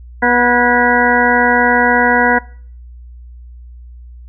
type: harmonic tone with a mistuned harmonic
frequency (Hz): 243.6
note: B3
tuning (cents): -24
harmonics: 1 / 2 / 3 / 4 / 6 / 7 / 8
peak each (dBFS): -17 / -17 / -17 / -17 / -17 / -17 / -17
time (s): 0.22-2.39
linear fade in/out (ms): 10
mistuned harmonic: 7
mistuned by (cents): -59
effects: noise-tail reverb RT60 0.5 s tail -22 dB re dry + added 60 Hz sine -32 dBFS peak until 4.28 s